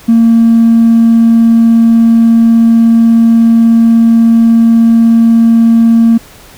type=tone with hard clipping; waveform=sine; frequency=229.1 Hz; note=A#3; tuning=30 cents flat; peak=-3 dBFS; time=0.08-6.18 s; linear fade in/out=10 ms; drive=1 dB; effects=pink hiss -36 dBFS RMS until 6.57 s